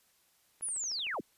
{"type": "click train", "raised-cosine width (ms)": 0.5, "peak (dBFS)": -39, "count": 8, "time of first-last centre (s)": [0.61, 1.144], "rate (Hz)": 13.1}
{"type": "linear sweep", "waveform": "sine", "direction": "down", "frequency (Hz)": [10540, 92], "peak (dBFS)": -33, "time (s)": [0.62, 1.21], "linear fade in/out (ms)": 10}
{"effects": ["white hiss -69 dBFS RMS until 1.37 s", "resampled to 32000 Hz"]}